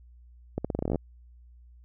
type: accelerating click train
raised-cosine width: 2 ms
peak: -15 dBFS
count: 13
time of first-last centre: 0.58-0.957 s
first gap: 66 ms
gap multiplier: 0.85
effects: added 60 Hz sine -50 dBFS peak until 1.84 s